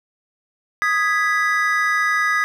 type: chord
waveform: triangle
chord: G# minor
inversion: second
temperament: equal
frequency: 1244.5 / 1661.2 / 1975.5 Hz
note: D#6 / G#6 / B6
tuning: 0 / 0 / 0 cents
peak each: -19 dBFS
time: 0.82-2.44 s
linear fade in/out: 0 ms
effects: none